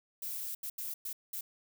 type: noise bursts at uneven times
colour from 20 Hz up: violet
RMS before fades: -39 dBFS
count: 5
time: 0.22-0.55 / 0.63-0.7 / 0.78-0.94 / 1.05-1.13 / 1.33-1.41 s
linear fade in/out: 5 ms
effects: none